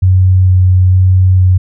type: tone with vibrato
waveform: sine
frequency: 92.5 Hz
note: F#2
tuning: in tune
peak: -4 dBFS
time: 0.02-1.58 s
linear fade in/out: 10 ms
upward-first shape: square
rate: 1.1 Hz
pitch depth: 8 cents each way
effects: none